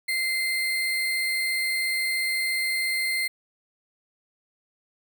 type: tone with sample-and-hold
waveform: sine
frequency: 2083 Hz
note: C7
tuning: 8 cents flat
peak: -23 dBFS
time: 0.08-3.28 s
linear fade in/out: 10 ms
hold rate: 6300 Hz
effects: none